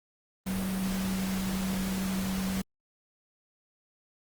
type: tone in noise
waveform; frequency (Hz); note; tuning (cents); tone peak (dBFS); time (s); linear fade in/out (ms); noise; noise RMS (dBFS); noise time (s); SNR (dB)
sine; 189.9; F#3; +45; -29; 0.46-2.62; 10; pink; -37; 0.46-2.62; +5
effects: Opus 32 kbps